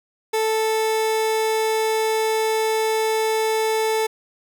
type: tone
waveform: 30% pulse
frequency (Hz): 440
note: A4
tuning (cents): 0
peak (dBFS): -16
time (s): 0.33-4.07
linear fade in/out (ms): 10
effects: none